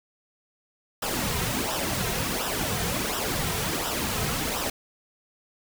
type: noise with flanger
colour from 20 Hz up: pink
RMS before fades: -28 dBFS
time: 1.02-4.7 s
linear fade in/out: 5 ms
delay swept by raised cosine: 0.45 to 3.55 ms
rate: 1.4 Hz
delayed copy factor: -0.65
effects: none